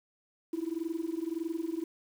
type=tone with amplitude modulation; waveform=sine; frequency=329 Hz; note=E4; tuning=3 cents flat; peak=-27 dBFS; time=0.53-1.84 s; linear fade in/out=5 ms; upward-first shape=sine; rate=21.7 Hz; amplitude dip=90%; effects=tanh soft clip ceiling -25 dBFS + 9-bit